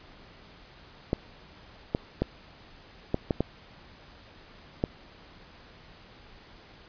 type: clicks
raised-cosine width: 2 ms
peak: -11 dBFS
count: 7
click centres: 1.131 / 1.949 / 2.22 / 3.144 / 3.308 / 3.406 / 4.839 s
effects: pink hiss -52 dBFS RMS until 6.88 s + resampled to 11025 Hz